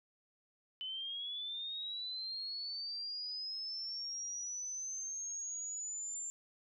sine linear sweep, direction up, 3012 to 7300 Hz, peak -39 dBFS, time 0.81-6.3 s, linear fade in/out 0 ms, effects none

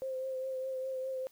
sine tone with vibrato, 523.3 Hz, C5, in tune, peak -34 dBFS, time 0.02-1.27 s, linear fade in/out 0 ms, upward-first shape triangle, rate 4.9 Hz, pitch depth 28 cents each way, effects white hiss -65 dBFS RMS until 1.31 s

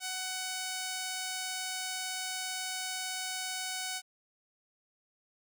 5% pulse tone, 747 Hz, F#5, 16 cents sharp, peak -23 dBFS, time 0-4.02 s, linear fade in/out 50 ms, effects none

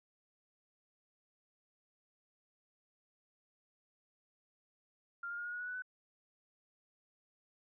sine tone with pitch steps, 1395 / 1409.6 / 1424.3 / 1439.2 / 1454.2 / 1469.4 / 1484.8 / 1500.3 Hz, F6 / F6 / F6 / F#6 / F#6 / F#6 / F#6 / F#6, -2 / +16 / +34 / -48 / -30 / -12 / +6 / +24 cents, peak -39 dBFS, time 5.23-5.822 s, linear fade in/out 5 ms, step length 74 ms, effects none

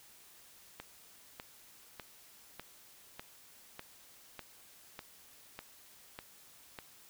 click train, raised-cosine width 0.3 ms, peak -27 dBFS, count 11, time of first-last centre 0.8-6.788 s, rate 1.67 Hz, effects white hiss -59 dBFS RMS until 7.09 s

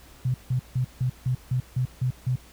sine tone bursts, 126.9 Hz, B2, 47 cents sharp, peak -21 dBFS, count 9, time 0.25-2.358 s, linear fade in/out 5 ms, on 92 ms, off 160 ms, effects added 60 Hz sine -51 dBFS peak until 2.52 s + pink hiss -52 dBFS RMS until 2.52 s

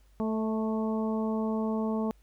harmonic tone with a mistuned harmonic, 220 Hz, A3, in tune, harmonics 1 / 2 / 3 / 4 / 5, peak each -28 / -34 / -38 / -40 / -42 dBFS, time 0.2-2.11 s, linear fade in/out 0 ms, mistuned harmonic 3, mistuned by -20 cents, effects added 50 Hz sine -57 dBFS peak until 2.22 s + pink hiss -69 dBFS RMS until 2.22 s

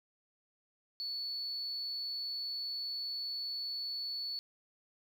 sine tone, 4435 Hz, C#8, in tune, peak -35 dBFS, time 1-4.39 s, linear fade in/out 0 ms, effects tanh soft clip ceiling -32 dBFS + 11-bit

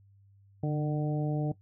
harmonic tone with a mistuned harmonic, 150.8 Hz, D3, 46 cents sharp, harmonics 1 / 2 / 3 / 4 / 5, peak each -28 / -34 / -38 / -40 / -42 dBFS, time 0.63-1.52 s, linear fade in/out 5 ms, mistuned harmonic 1, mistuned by -33 cents, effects noise-tail reverb RT60 0.1 s tail -17 dB re dry + added 99 Hz sine -57 dBFS peak until 1.61 s

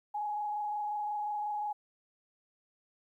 sine tone with frequency modulation, 836 Hz, G#5, 11 cents sharp, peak -32 dBFS, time 0.14-1.73 s, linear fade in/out 10 ms, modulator 25.6 Hz, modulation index 0.64, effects 12-bit

